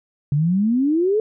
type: exponential sweep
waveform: sine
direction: up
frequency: 138.59 to 445.3 Hz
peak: -15 dBFS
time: 0.32-1.2 s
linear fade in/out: 2 ms
effects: none